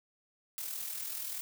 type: noise with amplitude modulation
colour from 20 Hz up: blue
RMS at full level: -37 dBFS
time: 0.58-1.41 s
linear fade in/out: 0 ms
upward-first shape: sine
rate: 40.6 Hz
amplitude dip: 50%
effects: none